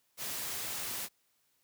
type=noise; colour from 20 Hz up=white; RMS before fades=-38 dBFS; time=0.17-1.09 s; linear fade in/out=50 ms; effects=white hiss -74 dBFS RMS until 1.63 s + high-pass 60 Hz 12 dB/octave